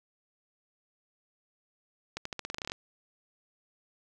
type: accelerating click train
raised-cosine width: 0.2 ms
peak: -18 dBFS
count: 13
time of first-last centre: 2.17-2.719 s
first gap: 84 ms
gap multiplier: 0.88
effects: none